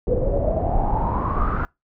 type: noise with low-pass filter sweep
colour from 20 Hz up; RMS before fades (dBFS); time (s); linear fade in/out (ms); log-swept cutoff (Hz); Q
brown; -21; 0.07-1.65; 0; 470 to 1400; 10
effects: noise-tail reverb RT60 0.2 s tail -24 dB re dry